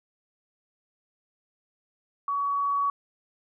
sine tone with level ramp, 1129 Hz, C#6, 31 cents sharp, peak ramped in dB -25 to -22 dBFS, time 2.28-2.9 s, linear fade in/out 2 ms, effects none

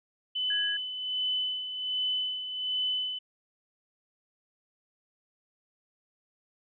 sine tone with tremolo, 3013 Hz, F#7, 31 cents sharp, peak -26 dBFS, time 0.35-3.19 s, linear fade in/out 10 ms, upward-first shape sine, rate 1.3 Hz, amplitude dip 60%
sine tone, 1661.2 Hz, G#6, in tune, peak -32 dBFS, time 0.5-0.77 s, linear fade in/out 5 ms
effects none

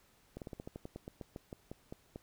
slowing click train, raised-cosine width 2 ms, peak -30 dBFS, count 16, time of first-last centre 0.37-2.159 s, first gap 48 ms, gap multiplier 1.12, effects pink hiss -68 dBFS RMS until 2.22 s

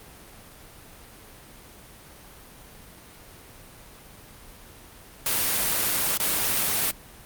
white noise with dropouts, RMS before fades -24 dBFS, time 5.26-6.91 s, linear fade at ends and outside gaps 2 ms, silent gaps 6.174-6.199 s, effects pink hiss -47 dBFS RMS until 7.25 s + Opus 32 kbps

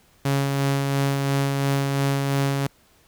sawtooth tone with tremolo, 138.59 Hz, C#3, in tune, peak -15 dBFS, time 0.25-2.67 s, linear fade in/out 5 ms, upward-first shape sine, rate 2.9 Hz, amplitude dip 30%, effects pink hiss -58 dBFS RMS until 3.07 s

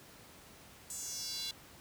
square tone with high-pass filter sweep, 311.1 Hz, D#4, in tune, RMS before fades -41 dBFS, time 0.9-1.51 s, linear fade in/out 2 ms, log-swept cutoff 7800 to 3700 Hz, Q 4.1, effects pink hiss -56 dBFS RMS until 1.8 s + high-pass 60 Hz 12 dB/octave

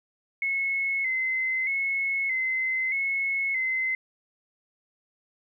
sine tone with vibrato, 2121 Hz, C7, 23 cents sharp, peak -24 dBFS, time 0.42-3.95 s, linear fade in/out 2 ms, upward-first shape square, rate 0.8 Hz, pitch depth 53 cents each way, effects 11-bit

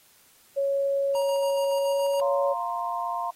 sine tone with pitch glide, 554.4 to 558.9 Hz, C#5 to C#5, 0 to +14 cents, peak -22 dBFS, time 0.56-2.54 s, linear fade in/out 20 ms, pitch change +14 cents, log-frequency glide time 1.75-2.1 s
square tone with tremolo, 943 Hz, A#5, 20 cents sharp, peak -31 dBFS, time 1.15-2.2 s, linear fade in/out 0 ms, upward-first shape square, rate 7.1 Hz, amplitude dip 35%
sine chord, F suspended fourth, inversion none, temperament just, 698.5 / 931.3 / 1047.7 Hz, F5 / Bb5 / C6, 0 / -2 / +2 cents, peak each -31 dBFS, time 2.21-3.31 s, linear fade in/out 10 ms
effects white hiss -58 dBFS RMS until 3.35 s + AAC 48 kbps

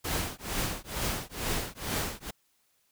pink noise with tremolo, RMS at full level -29 dBFS, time 0.04-2.31 s, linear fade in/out 10 ms, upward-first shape triangle, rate 2.2 Hz, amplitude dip 100%, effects white hiss -71 dBFS RMS until 2.91 s

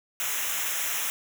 white noise with comb filter, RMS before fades -29 dBFS, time 0.2-1.1 s, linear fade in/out 0 ms, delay 0.22 ms, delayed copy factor -0.85, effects none

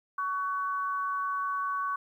sine tone pair together, 1123.7 / 1500 Hz, C#6 / F#6, +23 / +23 cents, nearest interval perfect fourth, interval 500 cents, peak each -29 / -36 dBFS, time 0.18-1.96 s, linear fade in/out 5 ms, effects 11-bit

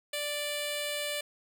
10% pulse tone with notch filter, 587.3 Hz, D5, in tune, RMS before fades -34 dBFS, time 0.13-1.21 s, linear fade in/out 5 ms, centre 1300 Hz, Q 1, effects none

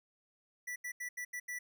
square tone bursts at uneven times, 1964 Hz, B6, 10 cents flat, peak -39 dBFS, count 6, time 0.67-0.76 / 0.84-0.92 / 1-1.09 / 1.17-1.25 / 1.33-1.4 / 1.48-1.59 s, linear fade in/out 10 ms, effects none

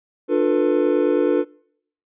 triangle chord, B half-diminished seventh, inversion first, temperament just, 296.3 / 355.6 / 444.5 / 493.9 Hz, D4 / F4 / A4 / B4, +15 / +31 / +18 / 0 cents, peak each -19 dBFS, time 0.28-1.45 s, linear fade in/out 50 ms, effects noise-tail reverb RT60 0.7 s tail -26 dB re dry + resampled to 8000 Hz

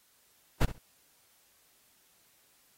brown noise with echo, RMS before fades -21 dBFS, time 0.61-0.65 s, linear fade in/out 5 ms, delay 66 ms, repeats 2, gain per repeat -15 dB, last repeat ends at 0.782 s, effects white hiss -66 dBFS RMS until 2.77 s + AAC 48 kbps

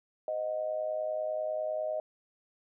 sine tone with amplitude modulation, 622.3 Hz, D#5, in tune, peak -27 dBFS, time 0.28-2 s, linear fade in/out 2 ms, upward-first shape sine, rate 110 Hz, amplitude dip 70%, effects none

